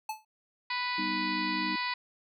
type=tone with exponential decay; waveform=square; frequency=868 Hz; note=A5; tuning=24 cents flat; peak=-30 dBFS; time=0.09-0.25 s; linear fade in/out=5 ms; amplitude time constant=33 ms
type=harmonic tone; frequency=493.9 Hz; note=B4; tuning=in tune; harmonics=2 / 3 / 4 / 5 / 6 / 7 / 8 / 9 / 10; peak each=-34 / -45 / -35 / -38 / -46 / -47 / -41 / -40 / -46 dBFS; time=0.7-1.94 s; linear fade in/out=5 ms
type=chord; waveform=sine; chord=G augmented; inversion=none; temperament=equal; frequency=196 / 246.9 / 311.1 Hz; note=G3 / B3 / D#4; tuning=0 / 0 / 0 cents; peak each=-38 / -40 / -35 dBFS; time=0.98-1.76 s; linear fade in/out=5 ms
effects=none